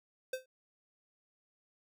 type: tone with exponential decay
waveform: square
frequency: 517 Hz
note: C5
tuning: 21 cents flat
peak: -32 dBFS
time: 0.33-0.46 s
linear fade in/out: 5 ms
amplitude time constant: 27 ms
effects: none